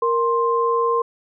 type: tone pair together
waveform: sine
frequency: 466.3 / 1049.8 Hz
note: A#4 / C6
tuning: +1 / +5 cents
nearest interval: octave + major second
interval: 1404 cents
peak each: -19 dBFS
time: 0.02-1.02 s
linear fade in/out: 5 ms
effects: none